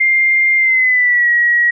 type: tone with pitch glide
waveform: sine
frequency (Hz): 2106 to 1909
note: C7 to A#6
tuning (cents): +11 to +41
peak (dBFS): -9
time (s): 0-1.71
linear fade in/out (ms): 10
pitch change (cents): -170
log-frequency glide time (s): 0.58-1.3
effects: none